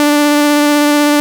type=tone with vibrato; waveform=sawtooth; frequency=293.7 Hz; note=D4; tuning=in tune; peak=-4 dBFS; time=0-1.2 s; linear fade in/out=0 ms; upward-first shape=square; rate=16 Hz; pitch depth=9 cents each way; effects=none